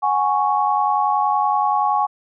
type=chord; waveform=sine; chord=F# suspended second; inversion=none; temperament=equal; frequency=740 / 830.6 / 1108.7 Hz; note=F#5 / G#5 / C#6; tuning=0 / 0 / 0 cents; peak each=-23 / -18 / -20 dBFS; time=0.02-2.07 s; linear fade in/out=20 ms; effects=none